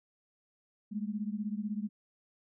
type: beating tone pair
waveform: sine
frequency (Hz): 204.2 / 220.2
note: G#3 / A3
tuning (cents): -29 / +2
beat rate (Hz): 16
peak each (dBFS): -35 / -37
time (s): 0.91-1.89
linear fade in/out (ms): 20
effects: none